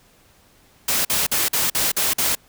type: noise bursts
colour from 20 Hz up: white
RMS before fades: -20 dBFS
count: 7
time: 0.88-2.352 s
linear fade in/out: 5 ms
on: 170 ms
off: 47 ms
effects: pink hiss -55 dBFS RMS until 2.48 s